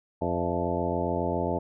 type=harmonic tone with a mistuned harmonic; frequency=87.31 Hz; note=F2; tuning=in tune; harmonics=1 / 2 / 3 / 4 / 5 / 6 / 7 / 8 / 10; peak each=-34 / -34 / -34 / -34 / -34 / -34 / -34 / -34 / -34 dBFS; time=0.21-1.59 s; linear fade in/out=10 ms; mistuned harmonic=8; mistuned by=-40 cents; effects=none